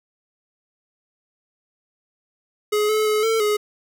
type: tone with pitch steps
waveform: square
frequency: 420.6 / 431.3 / 426.9 / 448.3 / 419.4 Hz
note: G#4 / A4 / G#4 / A4 / G#4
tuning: +22 / -35 / +48 / +32 / +17 cents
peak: -18 dBFS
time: 2.72-3.57 s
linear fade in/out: 10 ms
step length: 170 ms
effects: none

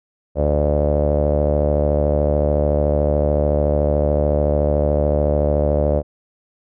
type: tone with low-pass filter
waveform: sawtooth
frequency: 73.7 Hz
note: D2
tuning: 7 cents sharp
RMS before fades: -17 dBFS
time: 0.35-6.03 s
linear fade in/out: 50 ms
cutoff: 570 Hz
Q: 7.6
effects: none

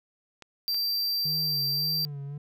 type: clicks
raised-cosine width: 0.2 ms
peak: -27 dBFS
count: 2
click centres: 0.423 / 0.745 s
type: tone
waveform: square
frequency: 4699 Hz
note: D8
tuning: in tune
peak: -26 dBFS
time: 0.68-2.05 s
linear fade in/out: 0 ms
type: tone with vibrato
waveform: triangle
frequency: 146.83 Hz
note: D3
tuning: in tune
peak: -32 dBFS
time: 1.25-2.38 s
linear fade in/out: 5 ms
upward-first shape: sine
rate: 1.8 Hz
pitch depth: 86 cents each way
effects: none

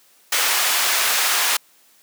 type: high-pass noise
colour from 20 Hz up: pink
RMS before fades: -19 dBFS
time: 0.32-1.57 s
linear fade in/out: 5 ms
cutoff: 1100 Hz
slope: 12 dB/octave
effects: white hiss -55 dBFS RMS until 2.02 s + high-pass 200 Hz 12 dB/octave

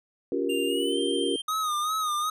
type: chord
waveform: sine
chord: G half-diminished seventh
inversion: second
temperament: just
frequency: 282.2 / 352.8 / 392 / 470.4 Hz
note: Db4 / F4 / G4 / Bb4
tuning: +31 / +18 / 0 / +16 cents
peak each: -30 dBFS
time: 0.32-1.36 s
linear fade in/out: 2 ms
type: tone with pitch glide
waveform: square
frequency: 2794 to 3154 Hz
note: F7 to G7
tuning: 0 to +10 cents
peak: -31 dBFS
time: 0.49-1.42 s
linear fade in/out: 10 ms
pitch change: +210 cents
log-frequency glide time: 0.66-1 s
type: tone with vibrato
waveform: square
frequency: 1241 Hz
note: D#6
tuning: 5 cents flat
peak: -26 dBFS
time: 1.48-2.3 s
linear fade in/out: 5 ms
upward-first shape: sine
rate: 2.6 Hz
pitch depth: 66 cents each way
effects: resampled to 32000 Hz

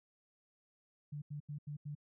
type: tone bursts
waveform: sine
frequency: 146.83 Hz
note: D3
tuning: in tune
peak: -40 dBFS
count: 5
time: 1.12-1.952 s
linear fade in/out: 10 ms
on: 100 ms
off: 83 ms
effects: none

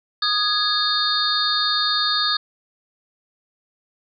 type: tone cluster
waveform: sine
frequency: 1238 / 1667 / 3672 / 4321 / 4703 Hz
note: D#6 / G#6 / A#7 / C#8 / D8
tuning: -9 / +6 / -27 / -45 / +2 cents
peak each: -24 / -27 / -23 / -23 / -26 dBFS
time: 0.22-2.37 s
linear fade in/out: 5 ms
effects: none

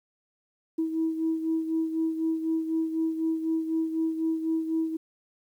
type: beating tone pair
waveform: sine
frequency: 322.2 / 326.2 Hz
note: E4 / E4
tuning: -39 / -18 cents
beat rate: 4 Hz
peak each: -25 / -32 dBFS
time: 0.78-4.97 s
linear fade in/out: 10 ms
effects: tanh soft clip ceiling -18 dBFS + 10-bit

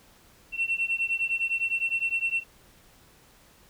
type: beating tone pair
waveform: sine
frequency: 2704 / 2713.8 Hz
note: E7 / E7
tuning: +43 / +50 cents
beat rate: 9.8 Hz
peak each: -27 dBFS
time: 0.52-2.44 s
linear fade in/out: 50 ms
effects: tanh soft clip ceiling -19 dBFS + pink hiss -57 dBFS RMS until 3.69 s

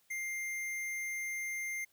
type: tone with hard clipping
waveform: sine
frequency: 2100 Hz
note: C7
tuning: 6 cents sharp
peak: -37 dBFS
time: 0.1-1.85 s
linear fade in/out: 10 ms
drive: 17 dB
effects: white hiss -71 dBFS RMS until 1.92 s

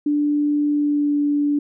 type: tone with pitch glide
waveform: sine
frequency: 293.7 to 290.7 Hz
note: D4 to D4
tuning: 0 to -18 cents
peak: -16 dBFS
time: 0.06-1.59 s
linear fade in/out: 5 ms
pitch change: -18 cents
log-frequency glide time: 0.7-1.18 s
effects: none

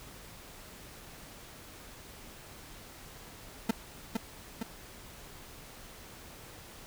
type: tone with echo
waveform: 40% pulse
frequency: 224.7 Hz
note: A3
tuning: 37 cents sharp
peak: -23 dBFS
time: 3.69-3.71 s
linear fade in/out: 5 ms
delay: 460 ms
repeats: 2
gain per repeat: -4 dB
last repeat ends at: 4.63 s
effects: pink hiss -50 dBFS RMS until 6.86 s

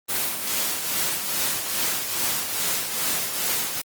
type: noise with tremolo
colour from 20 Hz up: white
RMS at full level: -23 dBFS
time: 0.08-3.82 s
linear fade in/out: 20 ms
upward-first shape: triangle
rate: 2.4 Hz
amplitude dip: 55%
effects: high-pass 100 Hz 12 dB/octave + Opus 24 kbps

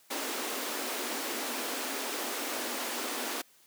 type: high-pass noise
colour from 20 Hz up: pink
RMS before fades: -35 dBFS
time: 0.1-3.42 s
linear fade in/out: 10 ms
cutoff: 230 Hz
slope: 96 dB/octave
effects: white hiss -62 dBFS RMS until 3.66 s + high-pass 150 Hz 12 dB/octave

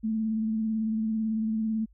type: tone with vibrato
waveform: sine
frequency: 220 Hz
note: A3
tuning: in tune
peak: -25 dBFS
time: 0.03-1.86 s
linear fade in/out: 20 ms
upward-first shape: sine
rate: 18 Hz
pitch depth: 28 cents each way
effects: added 50 Hz sine -55 dBFS peak until 1.93 s

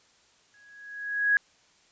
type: tone with exponential growth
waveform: sine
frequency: 1661.2 Hz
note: G#6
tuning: in tune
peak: -17 dBFS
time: 0.54-1.37 s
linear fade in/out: 1 ms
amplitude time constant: 180 ms
effects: white hiss -62 dBFS RMS until 1.91 s + resampled to 16000 Hz

